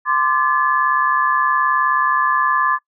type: tone cluster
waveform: sine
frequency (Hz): 1037 / 1176 / 1719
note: C6 / D6 / A6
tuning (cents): -16 / +2 / -41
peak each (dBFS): -18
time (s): 0.05-2.79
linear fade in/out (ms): 50
effects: noise-tail reverb RT60 0.1 s tail -22 dB re dry